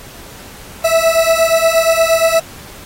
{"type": "beating tone pair", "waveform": "40% pulse", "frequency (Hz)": [652, 660.5], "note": ["E5", "E5"], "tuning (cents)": [-19, 3], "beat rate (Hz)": 8.5, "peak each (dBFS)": -12, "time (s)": [0.84, 2.4], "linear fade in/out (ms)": 10, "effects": ["pink hiss -36 dBFS RMS until 2.85 s", "AAC 48 kbps"]}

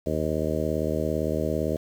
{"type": "harmonic tone", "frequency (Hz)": 77.7, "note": "D#2", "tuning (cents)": -2, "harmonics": [1, 2, 3, 4, 5, 6, 7, 8], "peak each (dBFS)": [-32, -32, -32, -32, -32, -32, -32, -32], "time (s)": [0.06, 1.77], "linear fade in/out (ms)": 5, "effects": ["8-bit"]}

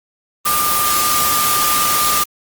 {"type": "tone in noise", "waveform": "sine", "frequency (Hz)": 1201, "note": "D6", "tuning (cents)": 38, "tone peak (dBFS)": -17, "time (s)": [0.45, 2.24], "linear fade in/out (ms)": 10, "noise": "white", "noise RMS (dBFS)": -17, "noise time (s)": [0.45, 2.24], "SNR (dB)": -3, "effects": ["Opus 24 kbps"]}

